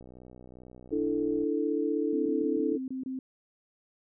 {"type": "click train", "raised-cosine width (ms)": 2, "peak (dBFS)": -36, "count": 90, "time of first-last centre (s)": [0.01, 1.436], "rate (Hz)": 62.4}
{"type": "chord", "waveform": "sine", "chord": "D suspended second", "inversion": "none", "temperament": "equal", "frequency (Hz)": [293.7, 329.6, 440], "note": ["D4", "E4", "A4"], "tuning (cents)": [0, 0, 0], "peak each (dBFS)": [-30, -31, -30], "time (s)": [0.91, 2.78], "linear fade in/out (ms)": 20}
{"type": "tone bursts", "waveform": "sine", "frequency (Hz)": 261.1, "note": "C4", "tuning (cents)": -3, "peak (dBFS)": -32, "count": 7, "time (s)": [2.13, 3.19], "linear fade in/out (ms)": 2, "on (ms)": 130, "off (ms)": 25}
{"effects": []}